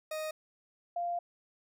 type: tone pair in turn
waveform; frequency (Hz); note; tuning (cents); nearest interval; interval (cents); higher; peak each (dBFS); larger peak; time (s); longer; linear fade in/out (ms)
40% pulse / sine; 622.3 / 695.5; D#5 / F5; 0 / -7; major second; 193; second; -34 / -31; second; 0.11-0.31 / 0.96-1.19; second; 5
effects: none